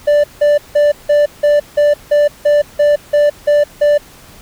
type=tone bursts; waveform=triangle; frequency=587.3 Hz; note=D5; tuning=in tune; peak=-5 dBFS; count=12; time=0.07-3.98 s; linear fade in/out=10 ms; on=170 ms; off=170 ms; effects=pink hiss -40 dBFS RMS until 4.41 s